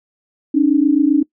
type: tone pair together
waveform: sine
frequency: 277.2 / 304.9 Hz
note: C#4 / D#4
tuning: 0 / -35 cents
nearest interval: major second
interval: 165 cents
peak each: -13 dBFS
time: 0.54-1.23 s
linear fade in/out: 10 ms
effects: noise-tail reverb RT60 0.1 s tail -22 dB re dry